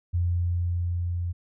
sine tone with level ramp, 87.31 Hz, F2, in tune, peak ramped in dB -21 to -26 dBFS, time 0.13-1.33 s, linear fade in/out 20 ms, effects none

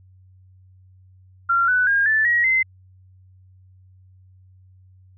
sine tone with pitch steps, 1377 / 1493 / 1618.7 / 1755.1 / 1902.9 / 2063 Hz, F6 / F#6 / G#6 / A6 / A#6 / C7, -25 / +15 / -45 / -5 / +35 / -25 cents, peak -15 dBFS, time 1.49-2.63 s, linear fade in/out 10 ms, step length 190 ms, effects added 93 Hz sine -48 dBFS peak until 5.17 s

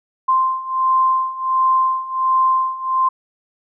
sine beating tone pair, 1044 / 1045.4 Hz, C6 / C6, -4 / -2 cents, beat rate 1.4 Hz, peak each -19 / -16 dBFS, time 0.28-3.09 s, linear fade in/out 10 ms, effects none

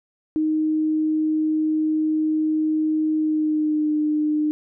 sine tone with pitch glide, 311.1 to 303.1 Hz, D#4 to D#4, 0 to -45 cents, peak -18 dBFS, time 0.36-4.51 s, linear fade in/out 0 ms, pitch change -45 cents, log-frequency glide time 3.16-3.93 s, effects none

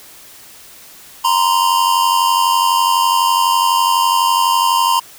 square tone pair together, 940 / 1032 Hz, A#5 / C6, +14 / -24 cents, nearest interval major second, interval 162 cents, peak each -15 dBFS, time 1.24-5 s, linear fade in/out 10 ms, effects white hiss -40 dBFS RMS until 5.18 s

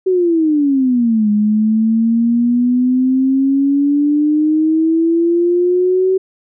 sine exponential two-way sweep, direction down then up, 380 to 207.5 to 380 Hz, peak -10 dBFS, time 0.06-6.18 s, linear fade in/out 10 ms, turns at 1.3 s, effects none

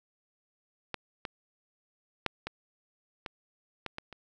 clicks, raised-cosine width 0.3 ms, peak -17 / -19 / -11 / -19 / -21 / -19 / -21 / -29 dBFS, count 8, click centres 0.943 / 1.252 / 2.263 / 2.47 / 3.262 / 3.863 / 3.984 / 4.127 s, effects none

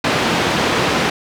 pink band-pass noise, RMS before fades -17 dBFS, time 0.04-1.1 s, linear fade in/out 5 ms, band 160 to 3900 Hz, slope 12 dB/octave, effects none

